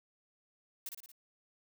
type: noise with echo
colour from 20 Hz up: blue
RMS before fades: -41 dBFS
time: 0.86-0.89 s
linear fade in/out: 2 ms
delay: 57 ms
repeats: 4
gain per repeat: -4 dB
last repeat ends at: 1.118 s
effects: none